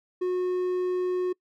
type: tone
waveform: triangle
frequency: 363.8 Hz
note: F#4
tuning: 29 cents flat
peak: -22 dBFS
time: 0.21-1.33 s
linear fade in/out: 10 ms
effects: noise-tail reverb RT60 0.1 s tail -25 dB re dry